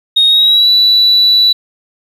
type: tone with pitch glide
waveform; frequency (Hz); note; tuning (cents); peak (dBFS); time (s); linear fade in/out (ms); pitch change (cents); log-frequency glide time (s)
sine; 3729 to 3951; A#7 to B7; 0 to 0; -4; 0.16-1.53; 10; +100; 0.27-0.69
effects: tanh soft clip ceiling -2 dBFS + 7-bit